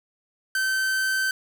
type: tone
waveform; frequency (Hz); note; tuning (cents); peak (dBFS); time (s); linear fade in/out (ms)
45% pulse; 1543; G6; -28; -22; 0.55-1.31; 2
effects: 8-bit